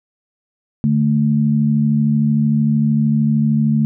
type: tone pair together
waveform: sine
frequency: 146.83 / 220 Hz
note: D3 / A3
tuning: 0 / 0 cents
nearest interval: perfect fifth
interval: 700 cents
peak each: -16 / -14 dBFS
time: 0.84-3.85 s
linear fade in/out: 0 ms
effects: none